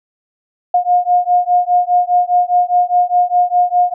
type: beating tone pair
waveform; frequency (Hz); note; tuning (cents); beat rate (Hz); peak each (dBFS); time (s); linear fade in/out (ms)
sine; 712 / 716.9; F5 / F5; +33 / +45; 4.9; -13; 0.74-3.94; 5
effects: none